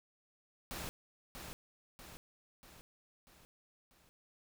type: noise with echo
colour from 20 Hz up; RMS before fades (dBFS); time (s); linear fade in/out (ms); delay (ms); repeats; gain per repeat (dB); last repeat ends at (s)
pink; -43; 0.71-0.89; 0; 640; 5; -5; 4.09
effects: none